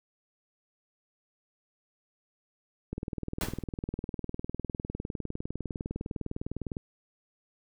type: click train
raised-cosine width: 3 ms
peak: -21 dBFS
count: 77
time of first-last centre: 2.93-6.768 s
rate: 19.8 Hz
type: noise with exponential decay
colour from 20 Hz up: pink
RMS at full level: -30 dBFS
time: 3.41-3.64 s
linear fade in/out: 2 ms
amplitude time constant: 50 ms
effects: none